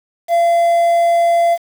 triangle tone with quantisation, 683 Hz, F5, 39 cents flat, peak -8 dBFS, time 0.28-1.58 s, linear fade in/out 50 ms, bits 6, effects none

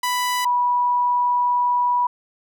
sawtooth / sine tone pair in turn, 990 / 977.5 Hz, B5 / B5, +4 / -18 cents, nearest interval unison, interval 22 cents, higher first, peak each -16 dBFS, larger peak neither, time 0.03-0.45 / 0.45-2.07 s, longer second, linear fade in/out 5 ms, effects none

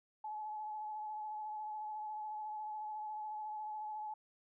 sine tone with vibrato, 854 Hz, G#5, 48 cents sharp, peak -40 dBFS, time 0.24-4.14 s, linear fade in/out 5 ms, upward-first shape triangle, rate 14 Hz, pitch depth 27 cents each way, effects none

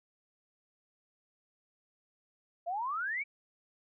sine exponential sweep, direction up, 659.3 to 2349 Hz, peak -32 dBFS, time 2.66-3.24 s, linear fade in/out 20 ms, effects none

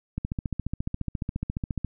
click train, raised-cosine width 5 ms, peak -16 dBFS, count 25, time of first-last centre 0.18-1.847 s, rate 14.4 Hz, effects none

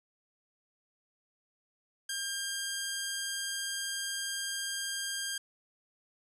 10% pulse tone, 1603 Hz, G6, 38 cents sharp, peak -25 dBFS, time 2.09-5.38 s, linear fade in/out 5 ms, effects resampled to 32000 Hz + 11-bit

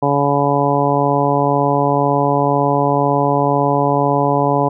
harmonic tone, 142 Hz, C#3, 42 cents sharp, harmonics 1 / 2 / 3 / 4 / 5 / 6 / 7, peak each -20 / -20 / -20 / -20 / -20 / -20 / -20 dBFS, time 0.02-4.69 s, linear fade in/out 10 ms, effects none

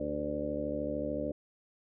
harmonic tone with a mistuned harmonic, 73.42 Hz, D2, in tune, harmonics 1 / 2 / 3 / 4 / 5 / 6 / 7 / 8, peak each -44 / -46 / -41 / -37 / -46 / -45 / -38 / -37 dBFS, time 0-1.32 s, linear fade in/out 5 ms, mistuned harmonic 5, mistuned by +58 cents, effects none

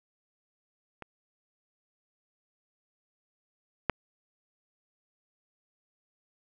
clicks, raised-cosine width 0.5 ms, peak -26 / -9 dBFS, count 2, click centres 1.023 / 3.897 s, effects none

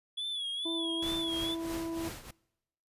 triangle tone with vibrato, 3395 Hz, G#7, 37 cents sharp, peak -32 dBFS, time 0.17-1.55 s, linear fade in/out 10 ms, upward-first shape sine, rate 2.3 Hz, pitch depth 76 cents each way
harmonic tone, 330.3 Hz, E4, 4 cents sharp, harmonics 1 / 2 / 3, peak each -34 / -45 / -47 dBFS, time 0.65-2.09 s, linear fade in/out 10 ms
pink noise with tremolo, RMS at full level -40 dBFS, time 1.02-2.31 s, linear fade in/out 5 ms, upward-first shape triangle, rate 3.1 Hz, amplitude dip 80%
effects noise-tail reverb RT60 0.9 s tail -24 dB re dry + resampled to 32000 Hz

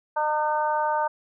harmonic tone, 303.6 Hz, D#4, 42 cents flat, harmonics 2 / 3 / 4 / 5, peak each -28 / -23 / -32 / -33 dBFS, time 0.16-1.08 s, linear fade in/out 10 ms, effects none

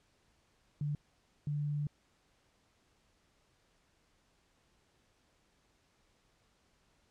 sine tone bursts at uneven times, 146.83 Hz, D3, in tune, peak -32 dBFS, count 2, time 0.81-0.95 / 1.47-1.87 s, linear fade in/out 2 ms, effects pink hiss -72 dBFS RMS until 7.1 s + low-pass 8000 Hz 12 dB/octave

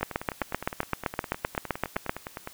two click trains, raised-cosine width 0.5 ms, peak -19 / -10 dBFS, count 25 / 17, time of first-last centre 0.01-2.474 / 0.03-2.095 s, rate 9.74 / 7.75 Hz, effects white hiss -51 dBFS RMS until 2.53 s

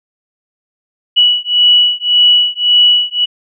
sine beating tone pair, 2939 / 2940.8 Hz, F#7 / F#7, -12 / -11 cents, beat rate 1.8 Hz, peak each -10 dBFS, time 1.16-3.26 s, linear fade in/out 20 ms, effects none

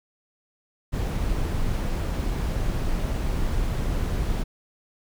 brown noise, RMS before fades -25 dBFS, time 0.92-4.44 s, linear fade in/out 20 ms, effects none

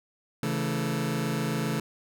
sawtooth chord, A major, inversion first, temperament just, 137.5 / 165 / 220 Hz, C#3 / E3 / A3, -14 / +2 / 0 cents, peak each -27 dBFS, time 0.43-1.8 s, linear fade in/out 2 ms, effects none

